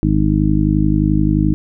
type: harmonic tone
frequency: 51.5 Hz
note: G#1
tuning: 14 cents flat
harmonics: 1 / 2 / 3 / 4 / 5 / 6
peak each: -18 / -21 / -17 / -19 / -22 / -17 dBFS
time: 0.03-1.54 s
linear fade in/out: 0 ms
effects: none